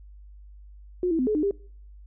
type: tone with pitch steps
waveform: sine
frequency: 360.1 / 326.7 / 255.4 / 426.2 / 303.1 / 400 Hz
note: F#4 / E4 / C4 / G#4 / D#4 / G4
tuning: -47 / -15 / -42 / +45 / -45 / +35 cents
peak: -21 dBFS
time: 1.03-1.51 s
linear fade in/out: 2 ms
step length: 80 ms
effects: noise-tail reverb RT60 0.6 s tail -26 dB re dry + added 50 Hz sine -44 dBFS peak until 2.06 s